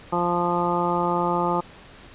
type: harmonic tone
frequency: 174.61 Hz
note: F3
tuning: in tune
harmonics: 1 / 2 / 3 / 4 / 5 / 6 / 7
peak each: -28 / -27 / -29 / -31 / -25 / -31 / -28 dBFS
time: 0.12-1.61 s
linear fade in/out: 10 ms
effects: pink hiss -46 dBFS RMS until 2.14 s + resampled to 8000 Hz